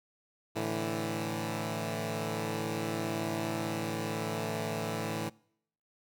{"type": "chord", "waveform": "10% pulse", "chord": "A suspended fourth", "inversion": "none", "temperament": "equal", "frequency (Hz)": [110, 146.83, 164.81], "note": ["A2", "D3", "E3"], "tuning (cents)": [0, 0, 0], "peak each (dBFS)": [-27, -32, -28], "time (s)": [0.55, 5.3], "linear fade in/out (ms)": 20, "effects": ["noise-tail reverb RT60 0.7 s tail -25 dB re dry"]}